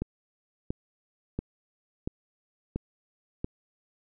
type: click train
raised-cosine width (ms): 3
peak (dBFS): -17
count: 6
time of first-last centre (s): 0.02-3.445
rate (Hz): 1.46
effects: none